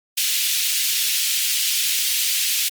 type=high-pass noise; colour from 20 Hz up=pink; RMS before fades=-21 dBFS; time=0.17-2.69 s; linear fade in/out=10 ms; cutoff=2600 Hz; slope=24 dB/octave; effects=Opus 32 kbps